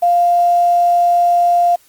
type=tone with quantisation; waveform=sine; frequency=698.5 Hz; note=F5; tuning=in tune; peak=-9 dBFS; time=0.02-1.76 s; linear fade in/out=10 ms; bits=6; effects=white hiss -51 dBFS RMS until 1.88 s + Opus 24 kbps